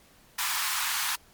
pink high-pass noise, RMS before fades -29 dBFS, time 0.38-1.16 s, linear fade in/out 10 ms, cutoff 890 Hz, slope 48 dB/octave, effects pink hiss -58 dBFS RMS until 1.33 s + MP3 96 kbps

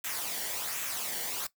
white noise with flanger, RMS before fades -35 dBFS, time 0.04-1.47 s, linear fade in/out 5 ms, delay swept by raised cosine 0.2 to 0.8 ms, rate 1.3 Hz, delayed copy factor -0.55, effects noise-tail reverb RT60 0.1 s tail -17 dB re dry

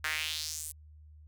sawtooth tone with high-pass filter sweep, 155.56 Hz, D#3, in tune, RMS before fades -36 dBFS, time 0.04-0.72 s, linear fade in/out 5 ms, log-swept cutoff 1600 to 10000 Hz, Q 2.7, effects added 76 Hz sine -51 dBFS peak until 1.27 s

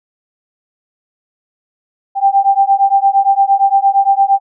sine beating tone pair, 784 / 792.7 Hz, G5 / G5, 0 / +19 cents, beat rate 8.7 Hz, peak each -11 dBFS, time 2.15-4.4 s, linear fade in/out 50 ms, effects none

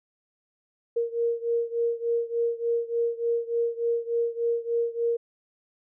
sine beating tone pair, 466.2 / 469.6 Hz, A#4 / A#4, 0 / +13 cents, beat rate 3.4 Hz, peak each -26 / -28 dBFS, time 0.96-5.17 s, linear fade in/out 10 ms, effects none

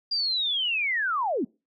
sine linear sweep, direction down, 4840 to 196.9 Hz, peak -23 dBFS, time 0.11-1.45 s, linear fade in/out 10 ms, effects noise-tail reverb RT60 0.3 s tail -26 dB re dry + MP3 96 kbps

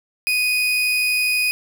35% pulse tone, 2489 Hz, D#7, in tune, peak -15 dBFS, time 0.27-1.51 s, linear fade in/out 0 ms, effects none

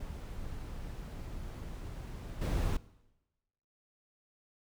brown noise with level steps, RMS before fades -42 / -31 dBFS, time 0-2.77 s, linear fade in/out 5 ms, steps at 2.41 s, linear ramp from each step 10 ms, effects noise-tail reverb RT60 1.0 s tail -20 dB re dry

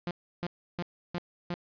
sawtooth tone bursts, 174.61 Hz, F3, in tune, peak -27 dBFS, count 5, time 0.07-1.54 s, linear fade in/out 0 ms, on 38 ms, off 320 ms, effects resampled to 11025 Hz + 10-bit

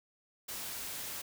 white noise, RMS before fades -41 dBFS, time 0.48-1.22 s, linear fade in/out 10 ms, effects none

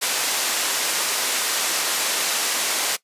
white band-pass noise, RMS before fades -23 dBFS, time 0.01-2.97 s, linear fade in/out 20 ms, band 370 to 9000 Hz, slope 12 dB/octave, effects noise-tail reverb RT60 0.1 s tail -19 dB re dry + resampled to 32000 Hz

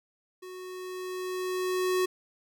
square tone with level ramp, 368.5 Hz, F#4, 7 cents flat, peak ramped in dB -42 to -24 dBFS, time 0.42-2.06 s, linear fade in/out 10 ms, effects none

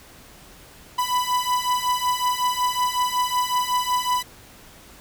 45% pulse beating tone pair, 991 / 996.4 Hz, B5 / B5, +6 / +15 cents, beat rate 5.4 Hz, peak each -24 / -23 dBFS, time 0.98-4.23 s, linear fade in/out 10 ms, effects pink hiss -47 dBFS RMS until 5 s

